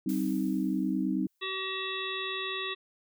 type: chord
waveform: sine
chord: C minor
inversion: second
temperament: equal with one note detuned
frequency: 193.08 / 261.6 / 311.1 Hz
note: G3 / C4 / Eb4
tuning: -26 / 0 / 0 cents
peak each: -31 dBFS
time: 0.06-1.27 s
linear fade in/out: 5 ms
type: noise with exponential decay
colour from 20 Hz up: blue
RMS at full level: -43 dBFS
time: 0.09-1.57 s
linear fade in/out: 1 ms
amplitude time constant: 320 ms
type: harmonic tone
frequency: 380.6 Hz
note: F#4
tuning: 49 cents sharp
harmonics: 1 / 3 / 5 / 7 / 9 / 10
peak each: -39 / -39 / -39 / -39 / -39 / -39 dBFS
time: 1.41-2.75 s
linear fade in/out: 20 ms
effects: none